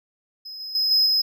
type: tone with level steps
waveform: triangle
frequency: 5090 Hz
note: D#8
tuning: 39 cents sharp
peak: -33 / -30 / -18 / -14 / -16 dBFS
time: 0.45-1.22 s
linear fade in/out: 10 ms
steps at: 0.6 / 0.75 / 0.91 / 1.06 s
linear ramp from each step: 2 ms
effects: none